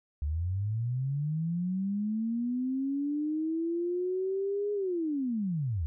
sine linear two-way sweep, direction up then down, 70.2 to 415.3 to 70.2 Hz, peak -28 dBFS, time 0.22-5.86 s, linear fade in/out 0 ms, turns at 4.73 s, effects none

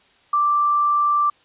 sine tone, 1174.7 Hz, D6, in tune, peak -15 dBFS, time 0.33-1.3 s, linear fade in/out 5 ms, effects white hiss -56 dBFS RMS until 1.44 s + resampled to 8000 Hz

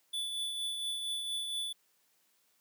square tone with tremolo, 3469 Hz, A7, 25 cents flat, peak -33 dBFS, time 0.13-1.73 s, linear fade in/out 10 ms, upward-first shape triangle, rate 4.3 Hz, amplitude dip 40%, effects white hiss -72 dBFS RMS until 2.6 s + high-pass 150 Hz 12 dB/octave

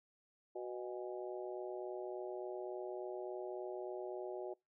harmonic tone with a mistuned harmonic, 123.47 Hz, B2, in tune, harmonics 3 / 4 / 5 / 6 / 7, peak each -43 / -50 / -47 / -54 / -53 dBFS, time 0.55-4.54 s, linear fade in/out 10 ms, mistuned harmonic 7, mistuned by -72 cents, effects noise-tail reverb RT60 0.2 s tail -25 dB re dry

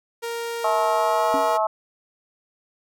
sawtooth tone with pitch glide, 466.2 to 474.9 Hz, A#4 to A#4, 0 to +32 cents, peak -23 dBFS, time 0.22-1.58 s, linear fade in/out 20 ms, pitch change +32 cents, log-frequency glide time 0.84-1.27 s
harmonic tone, 216.1 Hz, A3, 31 cents flat, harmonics 3 / 4 / 5 / 6, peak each -22 / -23 / -26 / -28 dBFS, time 0.64-1.67 s, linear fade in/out 5 ms
triangle tone with exponential decay, 277.2 Hz, C#4, in tune, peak -21 dBFS, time 1.34-1.58 s, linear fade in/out 0 ms, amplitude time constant 52 ms
effects none

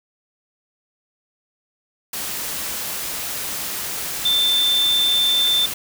sine tone in noise, 3553 Hz, A7, 16 cents sharp, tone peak -15 dBFS, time 4.25-5.66 s, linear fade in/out 5 ms, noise white, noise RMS -27 dBFS, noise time 2.13-5.74 s, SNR +9 dB, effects none

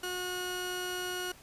sawtooth tone pair together, 362.5 / 1450 Hz, F#4 / F#6, -35 / -35 cents, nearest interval 2 octaves, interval 2400 cents, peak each -33 / -32 dBFS, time 0.03-1.32 s, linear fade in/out 5 ms, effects pink hiss -55 dBFS RMS until 1.42 s + resampled to 32000 Hz

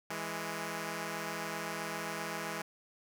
5% pulse tone pair together, 164.65 / 207.7 Hz, E3 / G#3, -2 / 0 cents, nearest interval major third, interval 402 cents, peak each -28 dBFS, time 0.1-2.62 s, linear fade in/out 5 ms, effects none

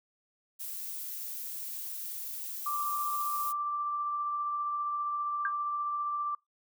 violet noise, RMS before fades -39 dBFS, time 0.59-3.53 s, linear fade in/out 20 ms
sine tone with tremolo, 1175 Hz, D6, 1 cent sharp, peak -29 dBFS, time 2.66-6.35 s, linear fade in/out 5 ms, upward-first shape triangle, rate 15 Hz, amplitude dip 25%
sine tone with exponential decay, 1600 Hz, G6, 35 cents sharp, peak -25 dBFS, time 5.45-5.53 s, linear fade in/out 2 ms, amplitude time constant 17 ms
effects noise-tail reverb RT60 0.2 s tail -26 dB re dry

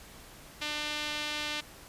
sawtooth tone with band-pass filter, 299.1 Hz, D4, 32 cents sharp, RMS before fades -35 dBFS, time 0.61-1.61 s, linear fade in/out 10 ms, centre 3300 Hz, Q 1.5, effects pink hiss -51 dBFS RMS until 1.88 s + resampled to 32000 Hz

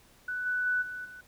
sine tone with level steps, 1489 Hz, F#6, 11 cents sharp, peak -31 / -27 / -25 / -36 / -44 dBFS, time 0.28-1.21 s, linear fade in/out 5 ms, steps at 0.45 / 0.65 / 0.81 / 1.04 s, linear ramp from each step 20 ms, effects pink hiss -60 dBFS RMS until 1.27 s

